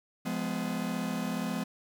45% pulse chord, F diminished, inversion none, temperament just, 174.61 / 209.5 / 251.4 Hz, F3 / Ab3 / Cb4, 0 / +15 / +31 cents, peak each -36 / -35 / -35 dBFS, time 0.25-1.64 s, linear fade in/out 10 ms, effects 11-bit

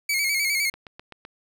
sawtooth tone with vibrato, 2217 Hz, C#7, in tune, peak -18 dBFS, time 0.09-0.7 s, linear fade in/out 5 ms, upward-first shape square, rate 9.8 Hz, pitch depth 54 cents each way
click train, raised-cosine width 0.3 ms, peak -24 dBFS, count 5, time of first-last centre 0.74-1.251 s, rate 7.83 Hz
effects none

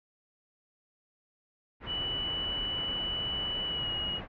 pink low-pass noise, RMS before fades -41 dBFS, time 1.8-4.28 s, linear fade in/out 50 ms, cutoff 2300 Hz, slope 24 dB/octave
sine tone with pitch glide, 2960 to 2901 Hz, F#7 to F#7, 0 to -35 cents, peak -31 dBFS, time 1.86-4.21 s, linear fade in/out 50 ms, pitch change -35 cents, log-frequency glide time 3.65-3.9 s
effects none

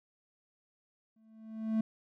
triangle tone with exponential growth, 220.7 Hz, A3, 5 cents sharp, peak -23 dBFS, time 1.16-1.81 s, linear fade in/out 5 ms, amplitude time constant 140 ms, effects none

